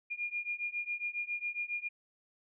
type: beating tone pair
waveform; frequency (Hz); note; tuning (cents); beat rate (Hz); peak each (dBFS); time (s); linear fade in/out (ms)
sine; 2416 / 2423.3; D7 / D#7; +48 / -46; 7.3; -38 / -37; 0.1-1.89; 20
effects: none